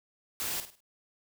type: noise with echo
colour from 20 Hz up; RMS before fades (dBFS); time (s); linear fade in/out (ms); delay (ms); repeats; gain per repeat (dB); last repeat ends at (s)
white; -34; 0.4-0.6; 0; 51; 4; -9; 0.804
effects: none